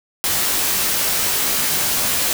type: noise with comb filter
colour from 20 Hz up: white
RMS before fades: -19 dBFS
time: 0.24-2.33 s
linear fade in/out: 0 ms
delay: 17 ms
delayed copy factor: -0.6
effects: none